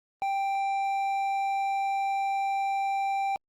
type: tone with hard clipping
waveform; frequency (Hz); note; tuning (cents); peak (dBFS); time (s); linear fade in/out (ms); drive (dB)
sine; 786; G5; +4; -27; 0.22-3.36; 0; 6
effects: Opus 32 kbps